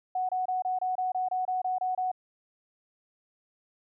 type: tone bursts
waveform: sine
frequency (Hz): 740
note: F#5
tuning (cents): 0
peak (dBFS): -26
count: 12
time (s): 0.15-2.116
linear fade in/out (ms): 5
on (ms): 140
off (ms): 26
effects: none